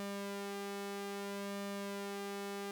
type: tone with flanger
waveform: sawtooth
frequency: 200 Hz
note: G3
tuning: 35 cents sharp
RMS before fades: -42 dBFS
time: 0-2.71 s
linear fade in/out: 0 ms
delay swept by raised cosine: 1.7 to 2.7 ms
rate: 0.61 Hz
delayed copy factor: +0.5
effects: none